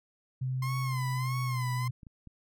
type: tone with pitch glide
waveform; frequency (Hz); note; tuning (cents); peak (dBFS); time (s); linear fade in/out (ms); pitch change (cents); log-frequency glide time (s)
sine; 129.4 to 124.7; C3 to B2; -19 to +17; -29; 0.41-1.91; 10; -64; 1.09-1.59
type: tone with vibrato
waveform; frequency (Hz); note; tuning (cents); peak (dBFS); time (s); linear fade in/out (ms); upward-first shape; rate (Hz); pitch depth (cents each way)
30% pulse; 1046.5; C6; 0; -33; 0.62-1.88; 5; sine; 1.6; 100
type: clicks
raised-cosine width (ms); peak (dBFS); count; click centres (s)
5; -36; 3; 2.032 / 2.068 / 2.273
effects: none